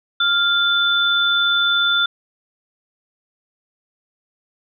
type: tone pair together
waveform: sine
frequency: 1397 / 3520 Hz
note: F6 / A7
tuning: 0 / 0 cents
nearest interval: octave + major third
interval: 1600 cents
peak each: -17 dBFS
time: 0.2-2.06 s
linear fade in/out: 5 ms
effects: none